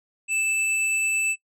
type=tone pair together; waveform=sine; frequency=2637 / 7902 Hz; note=E7 / B8; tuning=0 / 0 cents; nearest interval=octave + perfect fifth; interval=1900 cents; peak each=-20 / -25 dBFS; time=0.28-1.36 s; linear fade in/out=50 ms; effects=noise-tail reverb RT60 0.1 s tail -22 dB re dry + tanh soft clip ceiling -18 dBFS